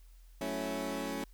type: chord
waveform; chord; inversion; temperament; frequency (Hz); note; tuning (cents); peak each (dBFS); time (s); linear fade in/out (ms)
20% pulse; F# minor seventh; none; equal; 185 / 220 / 277.2 / 329.6; F#3 / A3 / C#4 / E4; 0 / 0 / 0 / 0; -38 / -36 / -33 / -38; 0.41-1.24; 2
effects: added 42 Hz sine -53 dBFS peak until 1.33 s + white hiss -69 dBFS RMS until 1.33 s